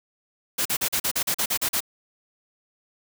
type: noise bursts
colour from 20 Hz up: white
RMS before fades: -24 dBFS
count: 11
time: 0.58-1.805 s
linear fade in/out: 10 ms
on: 75 ms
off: 40 ms
effects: none